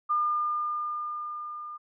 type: tone with level ramp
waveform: sine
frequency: 1207 Hz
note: D6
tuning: 47 cents sharp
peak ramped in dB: -22 to -37 dBFS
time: 0.09-1.78 s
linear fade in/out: 20 ms
effects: none